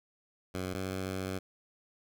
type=tone pair in turn; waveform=10% pulse; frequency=92.5 / 94.44 Hz; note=F#2 / F#2; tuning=0 / +36 cents; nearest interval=unison; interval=36 cents; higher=second; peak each=-26 dBFS; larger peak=neither; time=0.54-0.74 / 0.74-1.39 s; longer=second; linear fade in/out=10 ms; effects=none